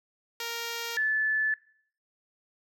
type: tone pair in turn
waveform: 5% pulse / sine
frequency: 465.8 / 1738.9 Hz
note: A#4 / A6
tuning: -1 / -21 cents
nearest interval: octave + major seventh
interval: 2280 cents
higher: second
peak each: -21 / -24 dBFS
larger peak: first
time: 0.4-0.97 / 0.97-1.54 s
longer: neither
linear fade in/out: 2 ms
effects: noise-tail reverb RT60 0.6 s tail -20 dB re dry